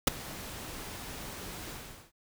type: noise with ADSR envelope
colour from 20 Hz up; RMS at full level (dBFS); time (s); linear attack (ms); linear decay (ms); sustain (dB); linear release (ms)
pink; -19; 0.07-2.12; 7; 10; -23; 420
effects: none